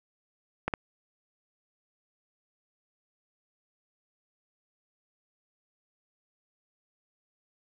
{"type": "clicks", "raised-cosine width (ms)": 0.5, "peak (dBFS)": -13, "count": 2, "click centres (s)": [0.68, 0.738], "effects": []}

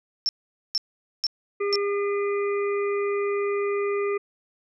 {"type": "tone bursts", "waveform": "sine", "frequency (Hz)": 5380, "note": "E8", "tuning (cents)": 34, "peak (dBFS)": -20, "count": 4, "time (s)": [0.26, 1.756], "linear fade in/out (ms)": 0, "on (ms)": 29, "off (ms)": 460}
{"type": "harmonic tone", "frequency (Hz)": 404.3, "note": "G#4", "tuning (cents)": -46, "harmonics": [1, 3, 5, 6], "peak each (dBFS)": [-23, -33, -37, -39], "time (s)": [1.6, 4.18], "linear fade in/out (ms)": 10}
{"effects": []}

